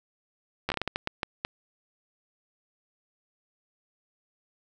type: slowing click train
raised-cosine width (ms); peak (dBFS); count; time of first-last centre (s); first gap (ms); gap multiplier
0.3; -12; 11; 0.69-1.449; 12; 1.38
effects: none